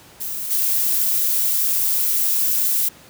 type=noise with level steps; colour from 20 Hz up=violet; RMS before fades=-27 / -19 dBFS; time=0.2-2.89 s; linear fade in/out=10 ms; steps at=0.5 s; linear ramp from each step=20 ms; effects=pink hiss -46 dBFS RMS until 3.09 s + high-pass 80 Hz 12 dB/octave